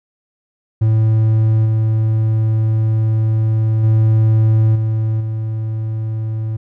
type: tone with level steps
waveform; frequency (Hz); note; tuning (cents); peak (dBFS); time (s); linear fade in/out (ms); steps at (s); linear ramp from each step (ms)
triangle; 110.2; A2; +3; -8 / -10 / -7 / -12 / -16; 0.81-6.57; 10; 1.65 / 3.83 / 4.75 / 5.2; 10
effects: none